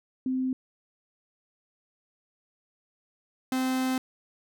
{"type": "tone pair in turn", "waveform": ["sine", "45% pulse"], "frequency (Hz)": [258.9, 258.9], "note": ["C4", "C4"], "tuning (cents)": [-18, -18], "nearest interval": "unison", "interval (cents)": 0, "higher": "neither", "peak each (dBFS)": [-25, -25], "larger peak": "neither", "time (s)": [[0.26, 0.53], [3.52, 3.98]], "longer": "second", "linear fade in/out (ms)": 2, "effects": []}